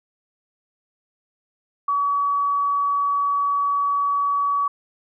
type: tone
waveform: sine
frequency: 1136 Hz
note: C#6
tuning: 42 cents sharp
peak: -18 dBFS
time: 1.88-4.68 s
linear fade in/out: 5 ms
effects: none